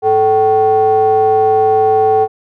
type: ring-modulated tone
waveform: triangle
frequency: 166.3 Hz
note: E3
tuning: 16 cents sharp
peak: -3 dBFS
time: 0.02-2.28 s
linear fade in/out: 50 ms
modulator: 603 Hz
effects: none